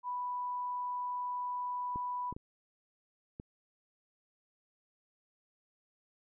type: tone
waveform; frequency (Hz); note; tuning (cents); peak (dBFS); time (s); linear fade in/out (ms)
sine; 987.8; B5; 0; -34; 0.03-2.34; 50
type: clicks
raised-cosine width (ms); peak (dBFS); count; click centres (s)
3; -30; 4; 1.959 / 2.326 / 2.365 / 3.399
effects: none